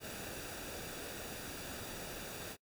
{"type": "noise with comb filter", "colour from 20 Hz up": "pink", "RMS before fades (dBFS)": -45, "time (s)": [0, 2.57], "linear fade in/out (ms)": 50, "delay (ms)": 0.95, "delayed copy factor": -0.5, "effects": ["noise-tail reverb RT60 0.1 s tail -23 dB re dry"]}